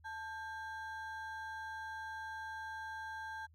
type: ring-modulated tone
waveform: triangle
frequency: 1236 Hz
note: D#6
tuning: 12 cents flat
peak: -37 dBFS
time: 0.04-3.47 s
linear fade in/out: 20 ms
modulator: 356 Hz
effects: added 80 Hz sine -61 dBFS peak until 3.54 s